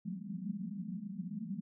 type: band-pass noise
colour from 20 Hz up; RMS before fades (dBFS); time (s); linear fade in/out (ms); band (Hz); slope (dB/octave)
pink; -41; 0.05-1.61; 10; 170 to 230; 96
effects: none